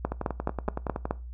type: two click trains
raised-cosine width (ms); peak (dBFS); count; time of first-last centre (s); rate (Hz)
1; -12 / -16; 6 / 11; 0.05-1.109 / 0.12-1.055; 4.72 / 10.7
effects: noise-tail reverb RT60 0.3 s tail -19 dB re dry + added 60 Hz sine -37 dBFS peak until 1.33 s